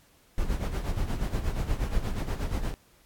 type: noise with tremolo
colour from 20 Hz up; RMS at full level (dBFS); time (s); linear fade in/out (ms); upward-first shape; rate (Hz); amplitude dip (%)
brown; -26; 0.38-2.74; 0; sine; 8.4; 65
effects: pink hiss -61 dBFS RMS until 3.05 s + AAC 64 kbps